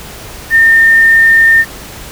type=tone with quantisation; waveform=sine; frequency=1814 Hz; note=A#6; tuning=48 cents flat; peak=-3 dBFS; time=0.5-1.65 s; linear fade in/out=50 ms; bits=5; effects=added 52 Hz sine -38 dBFS peak until 2.11 s + pink hiss -29 dBFS RMS until 2.11 s